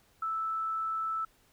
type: tone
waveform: sine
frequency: 1316 Hz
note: E6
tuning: 3 cents flat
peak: -30 dBFS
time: 0.22-1.25 s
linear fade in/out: 5 ms
effects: pink hiss -66 dBFS RMS until 1.52 s